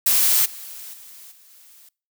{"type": "noise with level steps", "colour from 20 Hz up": "blue", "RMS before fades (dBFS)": [-17, -37, -43, -51, -49], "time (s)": [0.06, 1.89], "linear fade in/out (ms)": 5, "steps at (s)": [0.45, 0.93, 1.31, 1.5], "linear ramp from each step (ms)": 10, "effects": ["noise-tail reverb RT60 0.4 s tail -25 dB re dry"]}